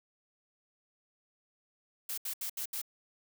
blue noise bursts, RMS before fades -37 dBFS, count 5, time 2.09-2.817 s, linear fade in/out 5 ms, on 87 ms, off 73 ms, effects none

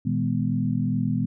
sine tone cluster, 118.5 / 158.2 / 205 / 247.6 Hz, A#2 / D#3 / G#3 / B3, +29 / +29 / -22 / +5 cents, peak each -27 dBFS, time 0.05-1.26 s, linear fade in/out 10 ms, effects none

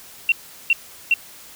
sine tone bursts, 2730 Hz, F7, 40 cents flat, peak -12 dBFS, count 3, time 0.29-1.14 s, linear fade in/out 2 ms, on 30 ms, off 380 ms, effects white hiss -43 dBFS RMS until 1.55 s

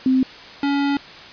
sine / square tone pair in turn, 260.1 / 282 Hz, C4 / C#4, -10 / +30 cents, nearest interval minor second, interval 140 cents, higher second, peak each -13 / -18 dBFS, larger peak first, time 0.06-0.23 / 0.63-0.97 s, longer second, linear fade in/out 2 ms, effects white hiss -39 dBFS RMS until 1.32 s + resampled to 11025 Hz

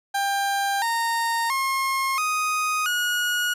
30% pulse tone with pitch steps, 795 / 923.8 / 1073.5 / 1247.5 / 1449.6 Hz, G5 / A#5 / C6 / D#6 / F#6, +24 / -16 / +44 / +4 / -36 cents, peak -19 dBFS, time 0.14-3.54 s, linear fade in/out 10 ms, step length 680 ms, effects resampled to 32000 Hz

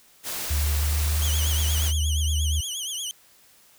white noise, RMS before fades -31 dBFS, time 0.23-1.93 s, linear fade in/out 50 ms
sine tone with pitch glide, 73.8 to 76.36 Hz, D2 to D#2, +9 to -32 cents, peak -21 dBFS, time 0.5-2.61 s, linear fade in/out 10 ms, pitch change +59 cents, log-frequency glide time 0.75-1.4 s
20% pulse tone with vibrato, 3136 Hz, G7, in tune, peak -23 dBFS, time 1.22-3.11 s, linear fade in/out 0 ms, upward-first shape triangle, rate 8.5 Hz, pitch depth 150 cents each way
effects white hiss -56 dBFS RMS until 3.78 s

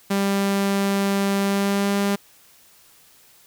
sawtooth tone with pitch glide, 197.9 to 200.3 Hz, G3 to G3, +17 to +38 cents, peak -15 dBFS, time 0.1-2.16 s, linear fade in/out 10 ms, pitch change +21 cents, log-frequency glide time 1.41-1.95 s, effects white hiss -53 dBFS RMS until 3.46 s

